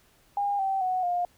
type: tone with pitch steps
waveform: sine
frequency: 809 / 773.8 / 740.1 / 707.9 Hz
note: G#5 / G5 / F#5 / F5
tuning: -46 / -23 / 0 / +23 cents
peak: -24 dBFS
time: 0.37-1.25 s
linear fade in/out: 2 ms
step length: 220 ms
effects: pink hiss -62 dBFS RMS until 1.37 s